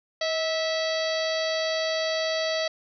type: harmonic tone with a mistuned harmonic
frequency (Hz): 653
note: E5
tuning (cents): -17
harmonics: 1 / 2 / 3 / 4 / 5 / 6 / 7 / 8 / 9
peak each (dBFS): -26 / -38 / -33 / -40 / -36 / -35 / -34 / -44 / -43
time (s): 0.21-2.68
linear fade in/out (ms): 5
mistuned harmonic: 1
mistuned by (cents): -40
effects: none